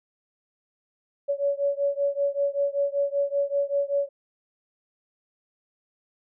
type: beating tone pair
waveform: sine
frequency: 562 / 567.2 Hz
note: C#5 / C#5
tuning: +24 / +40 cents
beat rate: 5.2 Hz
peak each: -25 / -26 dBFS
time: 1.28-4.09 s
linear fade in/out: 20 ms
effects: none